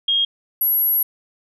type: tone pair in turn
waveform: sine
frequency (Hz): 3250 / 11557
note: G#7 / F#9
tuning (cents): -38 / -42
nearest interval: octave + minor seventh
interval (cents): 2196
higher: second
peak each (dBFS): -15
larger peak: neither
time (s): 0.08-0.25 / 0.61-1.03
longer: second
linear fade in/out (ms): 5
effects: none